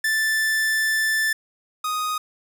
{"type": "tone pair in turn", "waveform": "45% pulse", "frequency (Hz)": [1761, 1245.2], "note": ["A6", "D#6"], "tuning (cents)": [1, 1], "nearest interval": "tritone", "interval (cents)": 600, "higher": "first", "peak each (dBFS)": [-19, -23], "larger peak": "first", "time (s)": [[0.04, 1.33], [1.84, 2.18]], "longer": "first", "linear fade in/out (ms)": 5, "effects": []}